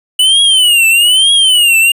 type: tone with vibrato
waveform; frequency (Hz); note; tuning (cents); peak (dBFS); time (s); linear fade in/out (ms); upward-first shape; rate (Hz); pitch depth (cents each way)
square; 2960; F#7; 0; -6; 0.19-1.92; 5; triangle; 1.1; 200
effects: resampled to 32000 Hz + 8-bit